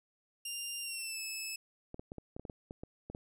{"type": "tone with pitch glide", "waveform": "15% pulse", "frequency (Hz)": [2794, 2607], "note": ["F7", "E7"], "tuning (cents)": [0, -20], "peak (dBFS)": -31, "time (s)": [0.45, 1.56], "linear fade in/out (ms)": 5, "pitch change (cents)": -120, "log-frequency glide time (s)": [0.81, 1.21]}
{"type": "clicks", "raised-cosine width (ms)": 2, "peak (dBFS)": -30, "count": 12, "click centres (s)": [1.944, 1.995, 2.119, 2.183, 2.365, 2.396, 2.452, 2.498, 2.709, 2.835, 3.1, 3.149]}
{"effects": []}